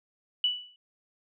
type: tone with exponential decay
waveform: sine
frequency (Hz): 2960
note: F#7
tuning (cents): 0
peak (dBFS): -20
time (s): 0.44-0.76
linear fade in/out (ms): 2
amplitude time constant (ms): 69
effects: none